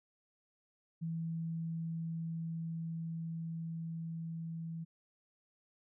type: tone with level ramp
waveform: sine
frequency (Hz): 164.3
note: E3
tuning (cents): -5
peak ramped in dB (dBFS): -35 to -39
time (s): 1.01-4.85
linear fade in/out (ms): 20
effects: none